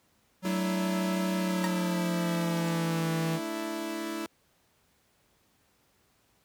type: tone with pitch glide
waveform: square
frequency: 187.3 to 163.05 Hz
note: F#3 to E3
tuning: +21 to -19 cents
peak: -29 dBFS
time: 0.42-3.4 s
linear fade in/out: 50 ms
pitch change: -240 cents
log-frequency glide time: 1.36-3.1 s
type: chord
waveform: sawtooth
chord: A suspended fourth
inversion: none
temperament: equal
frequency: 220 / 293.7 / 329.6 Hz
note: A3 / D4 / E4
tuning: 0 / 0 / 0 cents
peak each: -36 / -36 / -30 dBFS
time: 0.45-4.26 s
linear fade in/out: 0 ms
type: tone with exponential decay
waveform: 30% pulse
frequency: 932.3 Hz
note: A#5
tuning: in tune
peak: -23 dBFS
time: 1.64-1.72 s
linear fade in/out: 1 ms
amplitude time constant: 16 ms
effects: pink hiss -68 dBFS RMS until 6.44 s + high-pass 60 Hz 12 dB/octave